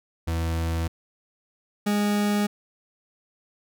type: tone pair in turn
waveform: 40% pulse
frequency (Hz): 82.41 / 206.4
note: E2 / G#3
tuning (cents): 0 / -10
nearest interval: octave + major third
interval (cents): 1590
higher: second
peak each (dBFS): -23 / -20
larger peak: second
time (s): 0.27-0.88 / 1.86-2.47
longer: neither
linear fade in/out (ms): 10
effects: none